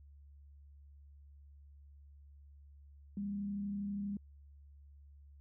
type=tone with frequency modulation; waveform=sine; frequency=201.4 Hz; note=G3; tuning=47 cents sharp; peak=-36 dBFS; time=3.17-4.17 s; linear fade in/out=2 ms; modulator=32.4 Hz; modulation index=0.23; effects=added 71 Hz sine -55 dBFS peak until 5.4 s